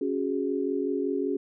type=chord; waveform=sine; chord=C# suspended fourth; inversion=none; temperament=equal; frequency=277.2 / 370 / 415.3 Hz; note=C#4 / F#4 / G#4; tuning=0 / 0 / 0 cents; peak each=-29 / -30 / -30 dBFS; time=0.01-1.37 s; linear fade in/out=5 ms; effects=none